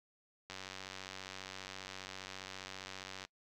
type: click train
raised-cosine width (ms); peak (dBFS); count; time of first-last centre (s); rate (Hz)
0.2; -27; 262; 0.5-3.25; 94.9
effects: noise-tail reverb RT60 0.1 s tail -25 dB re dry